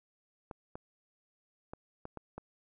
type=clicks; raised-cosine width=1 ms; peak=-28 dBFS; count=6; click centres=0.512 / 0.755 / 1.735 / 2.054 / 2.173 / 2.38 s; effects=none